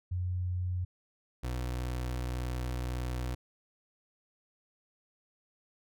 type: tone pair in turn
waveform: sine / 30% pulse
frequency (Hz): 90.3 / 61.8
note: F#2 / B1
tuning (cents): -42 / +2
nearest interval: perfect fifth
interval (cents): 656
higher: first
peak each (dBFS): -30 / -30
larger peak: neither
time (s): 0.11-0.85 / 1.43-3.35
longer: second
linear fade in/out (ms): 10
effects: none